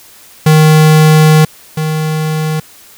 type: tone pair in turn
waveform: square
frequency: 155.5 / 156.07 Hz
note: D#3 / D#3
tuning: -1 / +6 cents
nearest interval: unison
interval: 7 cents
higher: second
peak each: -4 / -13 dBFS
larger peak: first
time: 0.46-1.45 / 1.77-2.6 s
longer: first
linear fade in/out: 5 ms
effects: white hiss -39 dBFS RMS until 2.97 s